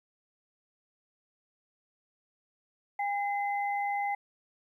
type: tone pair together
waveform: sine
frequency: 808.7 / 2052 Hz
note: G#5 / C7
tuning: -46 / -34 cents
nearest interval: octave + major third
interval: 1612 cents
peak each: -29 / -36 dBFS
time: 2.99-4.15 s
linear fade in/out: 5 ms
effects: 11-bit